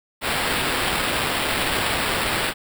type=noise with sample-and-hold; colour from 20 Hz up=violet; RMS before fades=-23 dBFS; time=0.21-2.54 s; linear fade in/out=50 ms; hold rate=6300 Hz; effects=none